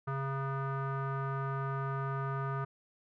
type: tone with low-pass filter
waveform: square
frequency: 136.2 Hz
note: C#3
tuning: 30 cents flat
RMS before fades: -35 dBFS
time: 0.07-2.65 s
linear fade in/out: 10 ms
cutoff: 1300 Hz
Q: 5.2
effects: none